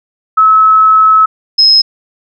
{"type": "tone pair in turn", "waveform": "sine", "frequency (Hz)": [1294, 5139], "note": ["E6", "E8"], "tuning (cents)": [-32, -45], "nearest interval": "2 octaves", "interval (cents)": 2387, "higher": "second", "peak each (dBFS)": -3, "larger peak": "neither", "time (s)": [[0.37, 1.26], [1.58, 1.82]], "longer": "first", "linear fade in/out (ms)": 10, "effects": []}